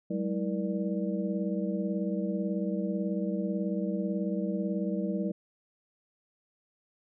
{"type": "tone cluster", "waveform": "sine", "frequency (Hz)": [190.3, 208.5, 323.1, 475.1, 590], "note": ["F#3", "G#3", "E4", "A#4", "D5"], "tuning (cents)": [49, 7, -35, 33, 8], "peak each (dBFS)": [-31, -35, -35, -38, -39], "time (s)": [0.1, 5.32], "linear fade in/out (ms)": 10, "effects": []}